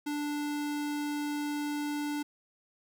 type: tone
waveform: square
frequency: 293.7 Hz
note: D4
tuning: in tune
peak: -32 dBFS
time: 0.06-2.23 s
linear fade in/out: 10 ms
effects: none